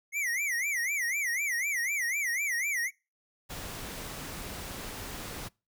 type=tone with vibrato; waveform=square; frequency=2093 Hz; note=C7; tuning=in tune; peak=-29 dBFS; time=0.12-2.91 s; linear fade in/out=50 ms; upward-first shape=sine; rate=4 Hz; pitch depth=210 cents each way
type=noise; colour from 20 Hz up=pink; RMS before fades=-40 dBFS; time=3.49-5.49 s; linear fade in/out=20 ms
effects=noise-tail reverb RT60 0.3 s tail -26 dB re dry